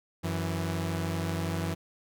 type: tone pair together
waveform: sawtooth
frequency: 92.5 / 164.81 Hz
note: F#2 / E3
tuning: 0 / 0 cents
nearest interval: minor seventh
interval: 1000 cents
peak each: -28 dBFS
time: 0.23-1.75 s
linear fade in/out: 20 ms
effects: none